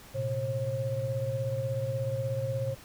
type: tone cluster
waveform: sine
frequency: 113.1 / 129.6 / 537 Hz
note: A2 / C3 / C5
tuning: +48 / -16 / +45 cents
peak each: -33 / -34 / -32 dBFS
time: 0.14-2.75 s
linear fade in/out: 20 ms
effects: pink hiss -51 dBFS RMS until 2.84 s